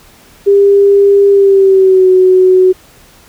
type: tone with pitch glide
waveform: sine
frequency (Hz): 400 to 371.1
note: G4 to F#4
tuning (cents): +35 to +5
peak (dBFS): -3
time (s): 0.46-2.73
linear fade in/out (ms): 20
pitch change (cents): -130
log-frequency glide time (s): 1.3-2.09
effects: pink hiss -42 dBFS RMS until 3.28 s